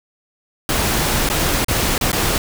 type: noise with dropouts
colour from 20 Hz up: pink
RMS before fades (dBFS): -18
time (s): 0.69-2.38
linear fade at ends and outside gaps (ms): 2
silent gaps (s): 1.29-1.299 / 1.646-1.683 / 1.98-2.011 / 2.118-2.129
effects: none